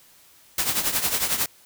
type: noise with tremolo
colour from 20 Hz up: white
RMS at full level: -21 dBFS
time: 0.58-1.46 s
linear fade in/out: 2 ms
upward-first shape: triangle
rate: 11 Hz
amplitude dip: 75%
effects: white hiss -54 dBFS RMS until 1.65 s